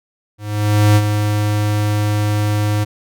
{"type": "tone with ADSR envelope", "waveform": "square", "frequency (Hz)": 104.8, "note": "G#2", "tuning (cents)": 16, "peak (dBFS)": -8, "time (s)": [0.38, 2.85], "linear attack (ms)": 580, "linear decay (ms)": 49, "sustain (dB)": -7, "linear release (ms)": 19, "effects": []}